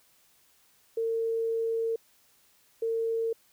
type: tone bursts at uneven times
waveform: sine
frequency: 454.4 Hz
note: A#4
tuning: 44 cents flat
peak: -26 dBFS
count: 2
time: 0.97-1.96 / 2.82-3.33 s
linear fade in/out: 5 ms
effects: white hiss -64 dBFS RMS until 3.52 s